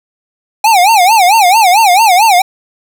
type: tone with vibrato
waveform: square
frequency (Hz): 803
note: G5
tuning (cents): +41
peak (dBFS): -5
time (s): 0.64-2.42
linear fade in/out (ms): 5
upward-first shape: sine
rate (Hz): 4.5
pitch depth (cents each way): 230
effects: none